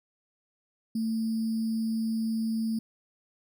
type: tone with sample-and-hold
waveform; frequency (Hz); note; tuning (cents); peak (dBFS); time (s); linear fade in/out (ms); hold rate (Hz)
sine; 223.5; A3; +27; -26; 0.95-2.79; 5; 4900
effects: none